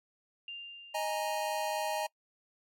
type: tone with exponential decay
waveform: sine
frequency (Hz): 2794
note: F7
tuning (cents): 0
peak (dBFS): -38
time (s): 0.48-2.05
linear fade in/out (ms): 2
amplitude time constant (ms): 340
type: chord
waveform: square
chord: D# suspended fourth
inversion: none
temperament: just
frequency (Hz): 622.3 / 829.7 / 933.4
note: D#5 / G#5 / A#5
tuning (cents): 0 / -2 / +2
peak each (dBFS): -36 / -36 / -38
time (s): 0.94-2.07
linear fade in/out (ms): 10
effects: noise-tail reverb RT60 0.1 s tail -25 dB re dry + MP3 64 kbps